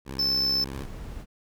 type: tone with vibrato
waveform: 10% pulse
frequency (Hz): 67.3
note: C2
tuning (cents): +49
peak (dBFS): -26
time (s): 0.05-0.87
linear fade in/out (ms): 50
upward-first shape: triangle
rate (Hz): 16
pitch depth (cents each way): 150
type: tone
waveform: triangle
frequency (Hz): 5274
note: E8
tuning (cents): 0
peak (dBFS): -21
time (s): 0.19-0.64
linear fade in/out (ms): 2
type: noise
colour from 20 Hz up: brown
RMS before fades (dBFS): -38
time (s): 0.7-1.26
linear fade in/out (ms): 50
effects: none